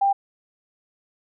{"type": "tone", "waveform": "sine", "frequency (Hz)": 793, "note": "G5", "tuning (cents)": 20, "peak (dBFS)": -16, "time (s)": [0.01, 0.13], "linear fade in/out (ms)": 10, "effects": []}